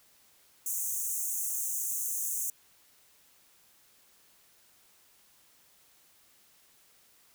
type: high-pass noise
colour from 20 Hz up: pink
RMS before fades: -33 dBFS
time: 0.66-2.5 s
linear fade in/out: 2 ms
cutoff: 6200 Hz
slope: 96 dB/octave
effects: white hiss -63 dBFS RMS until 7.34 s